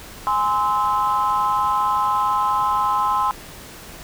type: chord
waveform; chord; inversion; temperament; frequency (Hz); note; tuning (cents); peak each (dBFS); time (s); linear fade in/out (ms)
sine; Ab augmented; none; just; 830.6 / 1038.3 / 1297.8; Ab5 / C6 / E6; 0 / -14 / -27; -22 / -18 / -23; 0.27-3.31; 0
effects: tanh soft clip ceiling -10 dBFS + pink hiss -39 dBFS RMS until 4.03 s